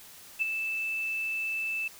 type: tone with ADSR envelope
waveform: sine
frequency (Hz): 2637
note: E7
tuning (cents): 0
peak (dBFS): -22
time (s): 0.39-1.88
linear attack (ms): 30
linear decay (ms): 13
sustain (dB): -7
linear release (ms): 5
effects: white hiss -50 dBFS RMS until 1.99 s

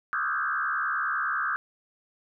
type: tone with frequency modulation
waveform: sine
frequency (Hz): 1397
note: F6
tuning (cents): 0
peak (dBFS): -25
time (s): 0.13-1.56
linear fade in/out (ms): 0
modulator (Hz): 70.2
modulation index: 3.3
effects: none

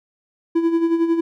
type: tone with tremolo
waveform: triangle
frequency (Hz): 332.7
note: E4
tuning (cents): +16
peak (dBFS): -11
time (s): 0.55-1.21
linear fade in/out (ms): 10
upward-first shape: sine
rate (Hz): 11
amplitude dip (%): 60
effects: none

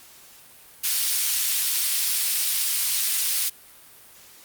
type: high-pass noise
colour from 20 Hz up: pink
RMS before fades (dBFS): -23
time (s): 0.83-3.5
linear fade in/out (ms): 20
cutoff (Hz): 4200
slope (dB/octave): 12
effects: white hiss -49 dBFS RMS until 4.44 s + Opus 48 kbps

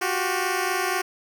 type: tone pair together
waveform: 10% pulse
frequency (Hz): 361.4 / 385.5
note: F#4 / G4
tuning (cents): -41 / -29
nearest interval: minor second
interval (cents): 112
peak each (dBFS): -17 / -18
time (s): 0.01-1.02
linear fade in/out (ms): 10
effects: none

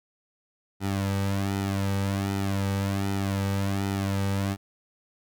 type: tone with flanger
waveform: sawtooth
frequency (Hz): 98.3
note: G2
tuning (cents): +5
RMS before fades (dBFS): -27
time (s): 0.8-4.57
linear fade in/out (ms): 50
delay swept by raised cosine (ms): 1.8 to 2.9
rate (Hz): 1.3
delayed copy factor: -0.8
effects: none

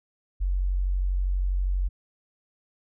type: tone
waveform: sine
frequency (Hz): 46.21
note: F#1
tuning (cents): -1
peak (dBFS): -22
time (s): 0.4-1.89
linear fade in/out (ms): 20
effects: none

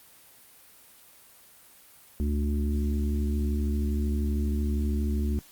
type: harmonic tone with a mistuned harmonic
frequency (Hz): 72.8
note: D2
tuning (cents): -15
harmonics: 1 / 3 / 4 / 5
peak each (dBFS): -25 / -31 / -38 / -39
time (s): 2.2-5.39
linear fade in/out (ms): 0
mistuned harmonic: 1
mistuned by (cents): -38
effects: white hiss -54 dBFS RMS until 5.51 s + Opus 32 kbps

